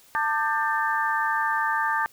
harmonic tone with a mistuned harmonic, 297.9 Hz, D4, 25 cents sharp, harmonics 3 / 4 / 5 / 6, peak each -26 / -27 / -28 / -29 dBFS, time 0.15-2.06 s, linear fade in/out 0 ms, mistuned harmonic 5, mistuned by +96 cents, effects white hiss -55 dBFS RMS until 2.12 s

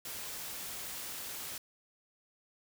white noise, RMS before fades -42 dBFS, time 0.05-1.58 s, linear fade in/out 2 ms, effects none

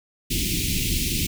pink band-stop noise, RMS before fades -24 dBFS, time 0.3-1.27 s, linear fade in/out 10 ms, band 360 to 2300 Hz, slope 48 dB/octave, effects none

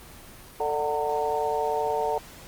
harmonic tone with a mistuned harmonic, 148.3 Hz, D3, 17 cents sharp, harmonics 3 / 4 / 5 / 6, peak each -28 / -31 / -29 / -29 dBFS, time 0.6-2.18 s, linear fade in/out 2 ms, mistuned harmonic 6, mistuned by +43 cents, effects pink hiss -46 dBFS RMS until 2.47 s + Opus 24 kbps

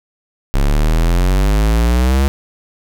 square exponential sweep, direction up, 33.76 to 69.6 Hz, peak -11 dBFS, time 0.54-2.28 s, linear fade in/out 0 ms, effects none

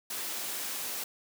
white high-pass noise, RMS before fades -36 dBFS, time 0.1-1.04 s, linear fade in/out 5 ms, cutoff 210 Hz, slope 12 dB/octave, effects none

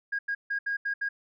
sine tone bursts at uneven times, 1633 Hz, G#6, 30 cents flat, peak -26 dBFS, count 6, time 0.12-0.19 / 0.28-0.35 / 0.5-0.59 / 0.66-0.77 / 0.85-0.94 / 1.01-1.09 s, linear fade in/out 10 ms, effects tanh soft clip ceiling -22 dBFS

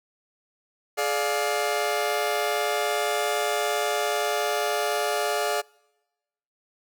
sawtooth chord, D diminished, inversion second, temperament just, 422.9 / 587.3 / 704.8 Hz, Ab4 / D5 / F5, +31 / 0 / +16 cents, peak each -24 dBFS, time 0.97-5.62 s, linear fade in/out 20 ms, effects noise-tail reverb RT60 1.0 s tail -26 dB re dry

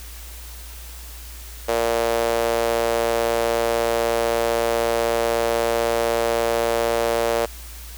sawtooth tone with high-pass filter, 116.1 Hz, A#2, 7 cents flat, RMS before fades -21 dBFS, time 1.68-7.46 s, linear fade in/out 10 ms, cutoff 520 Hz, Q 3.5, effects added 58 Hz sine -36 dBFS peak until 7.97 s + white hiss -41 dBFS RMS until 7.97 s

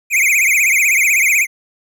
square tone with vibrato, 2281 Hz, C#7, 49 cents sharp, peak -11 dBFS, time 0.1-1.47 s, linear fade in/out 50 ms, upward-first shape triangle, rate 16 Hz, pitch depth 200 cents each way, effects none

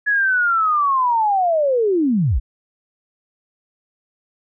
sine linear sweep, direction down, 1700 to 38.89 Hz, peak -14 dBFS, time 0.06-2.4 s, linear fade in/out 20 ms, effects none

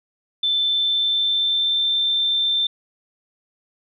sine tone with pitch glide, 3533 to 3566 Hz, A7 to A7, +6 to +22 cents, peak -17 dBFS, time 0.43-2.67 s, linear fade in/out 5 ms, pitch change +16 cents, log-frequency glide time 0.57-1.95 s, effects none

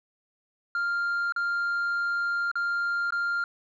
sine tone with dropouts, 1396.9 Hz, F6, in tune, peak -22 dBFS, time 0.75-3.44 s, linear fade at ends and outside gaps 2 ms, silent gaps 1.323-1.362 / 2.515-2.555 / 3.106-3.123 s, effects tanh soft clip ceiling -24 dBFS

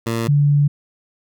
15% pulse / sine tone pair in turn, 114.8 / 144.64 Hz, A#2 / D3, -26 / -26 cents, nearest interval major third, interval 400 cents, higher second, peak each -13 / -11 dBFS, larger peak second, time 0.06-0.28 / 0.28-0.68 s, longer second, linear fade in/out 10 ms, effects none

